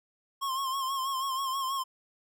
square tone with vibrato, 1071 Hz, C6, 40 cents sharp, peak -30 dBFS, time 0.41-1.84 s, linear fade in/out 20 ms, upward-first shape sine, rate 6.2 Hz, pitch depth 57 cents each way, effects none

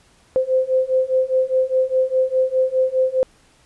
sine beating tone pair, 516 / 520.9 Hz, C5 / C5, -24 / -8 cents, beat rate 4.9 Hz, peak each -19 / -18 dBFS, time 0.36-3.23 s, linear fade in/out 0 ms, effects pink hiss -55 dBFS RMS until 3.65 s + resampled to 24000 Hz

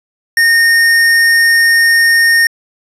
sine tone with tanh clipping, 1839 Hz, A#6, 24 cents flat, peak -8 dBFS, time 0.37-2.47 s, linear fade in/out 2 ms, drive 17 dB, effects resampled to 32000 Hz

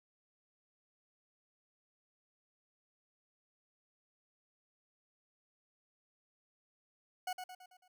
40% pulse tone with echo, 735 Hz, F#5, 12 cents flat, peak -35 dBFS, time 7.27-7.33 s, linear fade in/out 5 ms, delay 110 ms, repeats 5, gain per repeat -6 dB, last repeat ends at 7.88 s, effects none

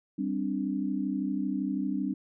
sine chord, G suspended fourth, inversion none, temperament just, 196 / 261.3 / 294 Hz, G3 / C4 / D4, 0 / -2 / +2 cents, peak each -32 dBFS, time 0.18-2.14 s, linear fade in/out 10 ms, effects none

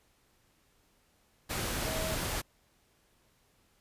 sine tone in noise, 639 Hz, D#5, 46 cents sharp, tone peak -37 dBFS, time 1.85-2.16 s, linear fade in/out 20 ms, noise pink, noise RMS -34 dBFS, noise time 1.49-2.42 s, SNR -6 dB, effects pink hiss -69 dBFS RMS until 3.8 s + resampled to 32000 Hz

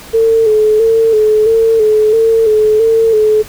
sine tone with vibrato, 440 Hz, A4, in tune, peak -6 dBFS, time 0.13-3.43 s, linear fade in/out 20 ms, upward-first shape square, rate 1.5 Hz, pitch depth 43 cents each way, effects pink hiss -33 dBFS RMS until 3.48 s

